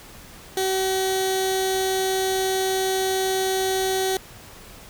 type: tone with notch filter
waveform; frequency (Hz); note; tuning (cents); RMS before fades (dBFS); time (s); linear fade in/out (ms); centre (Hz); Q
15% pulse; 380; F#4; +46; -23; 0.57-4.17; 2; 1200; 0.8
effects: pink hiss -44 dBFS RMS until 4.89 s